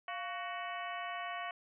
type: harmonic tone with a mistuned harmonic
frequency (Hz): 372.7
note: F#4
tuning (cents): +13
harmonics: 2 / 3 / 4 / 5 / 6 / 7 / 8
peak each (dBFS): -42 / -43 / -49 / -46 / -48 / -52 / -50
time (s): 0.08-1.51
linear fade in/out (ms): 2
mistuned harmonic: 2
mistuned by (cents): -110
effects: none